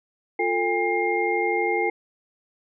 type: tone cluster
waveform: sine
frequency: 353 / 445.1 / 808 / 2121 Hz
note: F4 / A4 / G#5 / C7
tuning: +19 / +20 / -48 / +23 cents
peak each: -26 dBFS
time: 0.39-1.9 s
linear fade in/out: 5 ms
effects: none